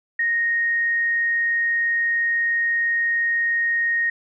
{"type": "tone", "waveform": "sine", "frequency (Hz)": 1863, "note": "A#6", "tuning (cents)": -2, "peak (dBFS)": -18, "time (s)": [0.19, 4.1], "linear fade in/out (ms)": 5, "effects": []}